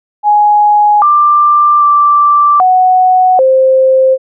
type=tone with pitch steps; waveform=sine; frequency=834 / 1184 / 1172 / 740 / 525 Hz; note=G#5 / D6 / D6 / F#5 / C5; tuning=+7 / +14 / -4 / 0 / +6 cents; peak=-4 dBFS; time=0.23-4.18 s; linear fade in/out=50 ms; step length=790 ms; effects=none